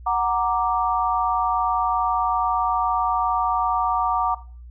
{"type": "chord", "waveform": "sine", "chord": "Gb augmented", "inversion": "none", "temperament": "equal", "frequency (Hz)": [740, 932.3, 1174.7], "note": ["Gb5", "Bb5", "D6"], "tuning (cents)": [0, 0, 0], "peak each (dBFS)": -23, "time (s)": [0.06, 4.35], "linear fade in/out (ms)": 10, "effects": ["noise-tail reverb RT60 0.4 s tail -17 dB re dry", "added 60 Hz sine -38 dBFS peak until 4.7 s"]}